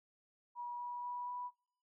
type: tone with pitch steps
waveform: sine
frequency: 965 / 971.2 / 977.3 / 983.6 Hz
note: B5 / B5 / B5 / B5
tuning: -40 / -29 / -18 / -7 cents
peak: -40 dBFS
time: 0.55-1.51 s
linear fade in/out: 50 ms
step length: 240 ms
effects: noise-tail reverb RT60 0.6 s tail -23 dB re dry